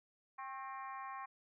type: harmonic tone with a mistuned harmonic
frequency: 263.5 Hz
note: C4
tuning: 12 cents sharp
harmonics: 3 / 4 / 5 / 6 / 7 / 8 / 9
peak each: -49 / -45 / -58 / -60 / -54 / -62 / -60 dBFS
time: 0.38-1.26 s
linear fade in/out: 10 ms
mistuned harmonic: 4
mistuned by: +42 cents
effects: none